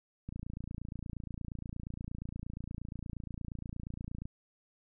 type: click train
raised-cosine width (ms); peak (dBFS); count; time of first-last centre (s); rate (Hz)
5; -28; 114; 0.29-4.255; 28.5
effects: none